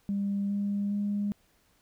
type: tone with pitch steps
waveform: sine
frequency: 200 / 202.1 / 204.2 Hz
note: G3 / G#3 / G#3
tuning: +35 / -47 / -29 cents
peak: -26 dBFS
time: 0.09-1.32 s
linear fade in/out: 0 ms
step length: 410 ms
effects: tanh soft clip ceiling -22 dBFS + pink hiss -67 dBFS RMS until 1.81 s